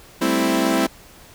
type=chord; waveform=sawtooth; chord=A minor seventh; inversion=third; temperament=equal; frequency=196 / 220 / 261.6 / 329.6 Hz; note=G3 / A3 / C4 / E4; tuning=0 / 0 / 0 / 0 cents; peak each=-21 / -22 / -17 / -17 dBFS; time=0.21-0.87 s; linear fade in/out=10 ms; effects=pink hiss -46 dBFS RMS until 1.34 s